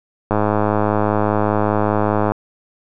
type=click train; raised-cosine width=1 ms; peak=-3 dBFS; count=212; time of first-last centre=0.31-2.32 s; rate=105 Hz; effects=none